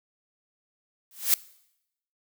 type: noise with exponential growth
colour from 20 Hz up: blue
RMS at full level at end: -17 dBFS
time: 1.11-1.34 s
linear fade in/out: 1 ms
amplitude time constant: 48 ms
effects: noise-tail reverb RT60 0.8 s tail -21 dB re dry